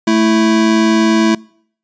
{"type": "tone pair together", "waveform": "square", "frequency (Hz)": [220, 329.6], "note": ["A3", "E4"], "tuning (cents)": [0, 0], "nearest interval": "perfect fifth", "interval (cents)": 700, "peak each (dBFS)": -13, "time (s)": [0.07, 1.35], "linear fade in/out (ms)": 5, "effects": ["noise-tail reverb RT60 0.6 s tail -25 dB re dry", "resampled to 16000 Hz"]}